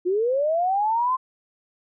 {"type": "linear sweep", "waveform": "sine", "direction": "up", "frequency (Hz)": [344.4, 1053], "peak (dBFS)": -19, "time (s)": [0.05, 1.17], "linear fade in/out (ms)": 20, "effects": []}